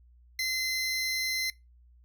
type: tone pair together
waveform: 25% pulse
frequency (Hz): 2061 / 5448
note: C7 / F8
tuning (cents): -27 / -44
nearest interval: octave + perfect fourth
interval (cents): 1683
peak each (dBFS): -25 / -34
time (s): 0.39-1.5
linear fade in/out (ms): 2
effects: noise-tail reverb RT60 0.2 s tail -21 dB re dry + added 60 Hz sine -55 dBFS peak until 2.04 s